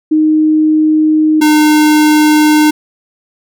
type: tone pair in turn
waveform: sine / square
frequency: 310 / 304 Hz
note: D#4 / D#4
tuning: -6 / -40 cents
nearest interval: unison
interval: 34 cents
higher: first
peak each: -6 dBFS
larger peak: neither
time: 0.11-1.41 / 1.41-2.71 s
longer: neither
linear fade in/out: 10 ms
effects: none